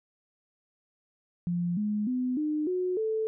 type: tone with pitch steps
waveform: sine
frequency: 174.3 / 209.7 / 252.3 / 303.5 / 365.1 / 439.2 Hz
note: F3 / G#3 / B3 / D#4 / F#4 / A4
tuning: -3 / +17 / +37 / -43 / -23 / -3 cents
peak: -26 dBFS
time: 1.47-3.27 s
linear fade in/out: 0 ms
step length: 300 ms
effects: none

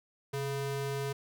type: ring-modulated tone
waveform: square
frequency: 277.2 Hz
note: C#4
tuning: in tune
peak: -30 dBFS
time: 0.33-1.13 s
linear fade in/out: 10 ms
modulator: 145 Hz
effects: none

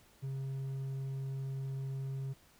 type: tone with hard clipping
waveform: sine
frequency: 134.9 Hz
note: C#3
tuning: 47 cents flat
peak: -37 dBFS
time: 0.22-2.34 s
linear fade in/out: 20 ms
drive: 3 dB
effects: pink hiss -64 dBFS RMS until 2.59 s

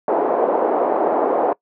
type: band-pass noise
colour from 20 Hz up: white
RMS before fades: -18 dBFS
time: 0.08-1.53 s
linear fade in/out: 2 ms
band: 340 to 780 Hz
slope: 24 dB/octave
effects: noise-tail reverb RT60 0.1 s tail -23 dB re dry

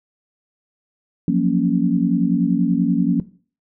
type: chord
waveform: sine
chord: Gb major seventh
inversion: third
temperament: equal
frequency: 174.61 / 185 / 233.1 / 277.2 Hz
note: F3 / Gb3 / Bb3 / Db4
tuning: 0 / 0 / 0 / 0 cents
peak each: -20 dBFS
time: 1.28-3.2 s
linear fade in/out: 2 ms
effects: noise-tail reverb RT60 0.4 s tail -17 dB re dry

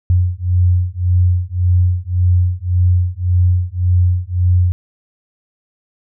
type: beating tone pair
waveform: sine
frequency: 88.8 / 90.6 Hz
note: F2 / F#2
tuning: +29 / -36 cents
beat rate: 1.8 Hz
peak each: -14 dBFS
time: 0.1-4.72 s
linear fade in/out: 0 ms
effects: none

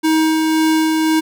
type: tone with tremolo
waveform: square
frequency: 316.6 Hz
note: D#4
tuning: 30 cents sharp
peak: -12 dBFS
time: 0.03-1.21 s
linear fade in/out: 20 ms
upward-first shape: sine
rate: 1.9 Hz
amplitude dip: 25%
effects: none

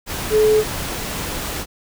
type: tone in noise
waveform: sine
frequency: 430 Hz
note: A4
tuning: 40 cents flat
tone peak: -11 dBFS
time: 0.3-0.64 s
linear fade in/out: 50 ms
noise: pink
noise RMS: -26 dBFS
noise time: 0.06-1.66 s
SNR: +12 dB
effects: none

